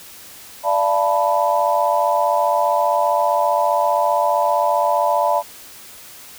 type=chord; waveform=sine; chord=B half-diminished seventh; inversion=first; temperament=equal with one note detuned; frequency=587.3 / 682.5 / 880 / 987.8 Hz; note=D5 / F5 / A5 / B5; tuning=0 / -40 / 0 / 0 cents; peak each=-20 dBFS; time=0.63-5.43 s; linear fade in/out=50 ms; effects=white hiss -40 dBFS RMS until 6.38 s